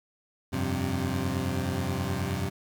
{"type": "chord", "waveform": "20% pulse", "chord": "F suspended second", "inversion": "none", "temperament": "equal with one note detuned", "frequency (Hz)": [87.31, 96.71, 130.81], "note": ["F2", "G2", "C3"], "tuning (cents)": [0, -23, 0], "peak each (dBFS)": -27, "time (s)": [0.52, 2.5], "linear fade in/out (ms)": 20, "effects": ["10-bit"]}